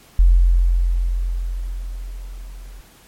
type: tone with level ramp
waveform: sine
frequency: 43.72 Hz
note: F1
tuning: 3 cents sharp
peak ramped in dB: -7 to -34 dBFS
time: 0.19-2.81 s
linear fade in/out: 0 ms
effects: pink hiss -49 dBFS RMS until 3.07 s + MP3 64 kbps